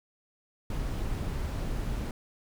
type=noise; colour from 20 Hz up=brown; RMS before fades=-32 dBFS; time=0.7-2.11 s; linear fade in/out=2 ms; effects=none